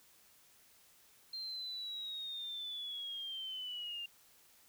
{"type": "linear sweep", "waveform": "sine", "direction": "down", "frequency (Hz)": [4186, 2785], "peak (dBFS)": -40, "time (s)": [1.33, 4.06], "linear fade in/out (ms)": 5, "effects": ["white hiss -65 dBFS RMS until 4.68 s"]}